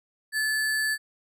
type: tone with sample-and-hold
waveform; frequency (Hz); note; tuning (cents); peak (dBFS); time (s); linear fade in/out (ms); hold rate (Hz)
sine; 1731; A6; -29; -23; 0.32-0.98; 50; 6300
effects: resampled to 32000 Hz